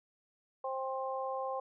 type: harmonic tone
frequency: 264.1 Hz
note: C4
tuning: 16 cents sharp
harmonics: 2 / 3 / 4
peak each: -37 / -39 / -40 dBFS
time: 0.64-1.6 s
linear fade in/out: 5 ms
effects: none